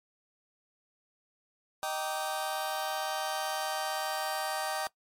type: chord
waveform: sawtooth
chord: Eb major seventh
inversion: none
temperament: just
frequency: 622.3 / 777.8 / 933.4 / 1166.7 Hz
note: Eb5 / G5 / Bb5 / D6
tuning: 0 / -14 / +2 / -12 cents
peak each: -33 / -30 / -36 / -36 dBFS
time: 1.83-4.87 s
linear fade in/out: 0 ms
effects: noise-tail reverb RT60 0.1 s tail -20 dB re dry + MP3 64 kbps